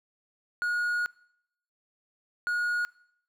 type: tone bursts at uneven times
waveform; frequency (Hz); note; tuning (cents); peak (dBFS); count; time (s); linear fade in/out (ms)
triangle; 1444; F#6; -43; -24; 2; 0.62-1.06 / 2.47-2.85; 0
effects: noise-tail reverb RT60 0.7 s tail -22 dB re dry